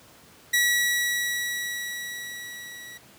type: tone with level ramp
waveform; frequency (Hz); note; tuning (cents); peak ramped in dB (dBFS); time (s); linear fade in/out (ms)
sawtooth; 1933; B6; -38; -15 to -37; 0.53-2.98; 10
effects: pink hiss -52 dBFS RMS until 3.18 s + high-pass 100 Hz 12 dB/octave